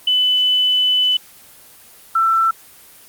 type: tone pair in turn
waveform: sine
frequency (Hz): 3000 / 1336.3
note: F#7 / E6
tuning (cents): +23 / +23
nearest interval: octave + major second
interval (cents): 1400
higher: first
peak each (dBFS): -12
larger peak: neither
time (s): 0.07-1.17 / 2.15-2.51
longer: first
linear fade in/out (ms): 5
effects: white hiss -44 dBFS RMS until 3.08 s + Opus 24 kbps